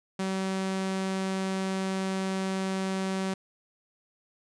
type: tone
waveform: sawtooth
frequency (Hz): 190.7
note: G3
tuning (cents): -47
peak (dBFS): -24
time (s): 0.19-3.34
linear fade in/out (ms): 5
effects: resampled to 22050 Hz